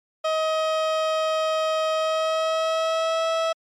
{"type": "tone with pitch glide", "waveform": "30% pulse", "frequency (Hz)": [632, 652.4], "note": ["D#5", "E5"], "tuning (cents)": [27, -18], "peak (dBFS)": -18, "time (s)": [0.24, 3.53], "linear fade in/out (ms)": 10, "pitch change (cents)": 55, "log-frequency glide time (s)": [1.94, 3.27], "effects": ["low-pass 5000 Hz 12 dB/octave", "MP3 64 kbps"]}